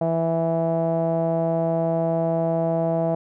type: tone with low-pass filter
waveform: sawtooth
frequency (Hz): 164.81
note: E3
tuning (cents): 0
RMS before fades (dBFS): -22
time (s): 0.01-3.15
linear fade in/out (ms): 5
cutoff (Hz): 690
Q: 6.2
effects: none